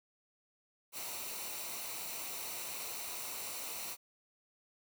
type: noise with comb filter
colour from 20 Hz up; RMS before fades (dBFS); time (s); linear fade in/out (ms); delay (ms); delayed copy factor
white; -42; 0.92-3.97; 50; 0.6; -0.55
effects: none